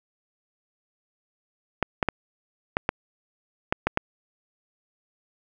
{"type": "clicks", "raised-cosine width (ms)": 0.5, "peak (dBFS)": -6, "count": 8, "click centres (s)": [1.827, 2.028, 2.087, 2.769, 2.891, 3.725, 3.87, 3.974], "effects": []}